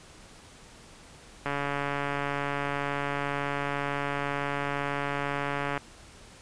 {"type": "click train", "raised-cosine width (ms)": 0.5, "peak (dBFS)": -15, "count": 614, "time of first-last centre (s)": [1.46, 5.777], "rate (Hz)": 142, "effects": ["pink hiss -51 dBFS RMS until 6.41 s", "resampled to 22050 Hz"]}